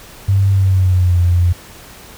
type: tone with pitch glide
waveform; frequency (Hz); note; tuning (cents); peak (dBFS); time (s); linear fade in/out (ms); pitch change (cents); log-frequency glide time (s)
sine; 98 to 87.81; G2 to F2; 0 to +10; -9; 0.28-1.53; 10; -190; 0.51-1.18
effects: pink hiss -38 dBFS RMS until 2.17 s